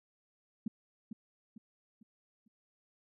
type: tone with echo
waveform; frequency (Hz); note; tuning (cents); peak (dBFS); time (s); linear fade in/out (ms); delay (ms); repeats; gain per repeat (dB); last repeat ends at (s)
sine; 220; A3; 0; -31; 0.66-0.68; 5; 450; 4; -8; 2.48
effects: none